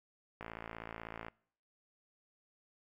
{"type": "click train", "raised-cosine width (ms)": 0.5, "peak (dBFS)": -28, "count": 50, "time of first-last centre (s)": [0.41, 1.283], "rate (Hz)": 56.1, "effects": ["noise-tail reverb RT60 0.6 s tail -25 dB re dry"]}